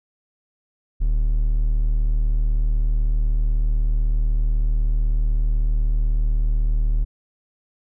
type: tone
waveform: triangle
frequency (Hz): 38.04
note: D#1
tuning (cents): -38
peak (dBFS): -14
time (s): 1-7.05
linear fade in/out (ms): 20
effects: none